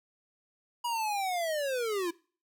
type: linear sweep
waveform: square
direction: down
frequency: 970 to 328.7 Hz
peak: -30 dBFS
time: 0.84-2.11 s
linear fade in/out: 10 ms
effects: noise-tail reverb RT60 0.4 s tail -22 dB re dry